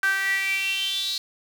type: tone with high-pass filter sweep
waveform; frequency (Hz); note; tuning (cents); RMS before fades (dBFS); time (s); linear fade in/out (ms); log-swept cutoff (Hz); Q
sawtooth; 388.6; G4; -15; -25; 0.03-1.18; 2; 1500 to 4200; 9.5
effects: 8-bit